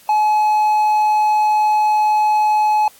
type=tone; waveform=triangle; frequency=851 Hz; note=G#5; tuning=42 cents sharp; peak=-10 dBFS; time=0.09-2.88 s; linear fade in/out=2 ms; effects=white hiss -47 dBFS RMS until 2.99 s + AAC 64 kbps